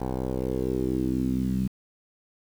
10% pulse tone with low-pass filter sweep, 64.3 Hz, C2, 30 cents flat, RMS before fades -27 dBFS, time 0-1.68 s, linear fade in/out 10 ms, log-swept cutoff 740 to 190 Hz, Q 3.5, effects 8-bit

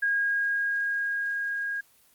sine tone with level ramp, 1632 Hz, G#6, 31 cents flat, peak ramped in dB -22 to -28 dBFS, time 0.02-1.81 s, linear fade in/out 10 ms, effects white hiss -61 dBFS RMS until 2.14 s + Opus 24 kbps

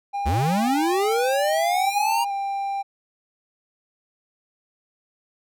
triangle tone with vibrato, 798 Hz, G5, 31 cents sharp, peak -22 dBFS, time 0.13-2.83 s, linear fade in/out 20 ms, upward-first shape square, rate 0.69 Hz, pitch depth 13 cents each way
square linear sweep, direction up, 61.4 to 947 Hz, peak -21 dBFS, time 0.25-2.25 s, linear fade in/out 20 ms
effects none

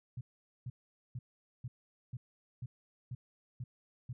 sine tone bursts, 123.47 Hz, B2, in tune, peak -38 dBFS, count 9, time 0.17-4.13 s, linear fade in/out 5 ms, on 40 ms, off 450 ms, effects none

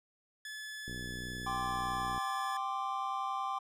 sawtooth tone, 1722 Hz, A6, 38 cents flat, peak -38 dBFS, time 0.45-2.57 s, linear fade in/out 2 ms
click train, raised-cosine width 3 ms, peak -32 dBFS, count 81, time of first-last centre 0.88-2.179 s, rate 61.6 Hz
triangle chord, G suspended fourth, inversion none, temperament just, 784 / 1045.3 / 1176 Hz, G5 / C6 / D6, 0 / -2 / +2 cents, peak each -36 dBFS, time 1.46-3.59 s, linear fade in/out 10 ms
effects low-pass 12000 Hz 12 dB/octave

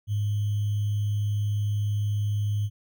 sine tone with sample-and-hold, 103.6 Hz, G#2, 4 cents flat, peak -23 dBFS, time 0.07-2.7 s, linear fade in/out 50 ms, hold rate 3150 Hz, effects none

